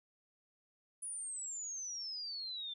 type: exponential sweep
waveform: sine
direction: down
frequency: 9956 to 3520 Hz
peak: -40 dBFS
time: 1.02-2.74 s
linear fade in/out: 10 ms
effects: none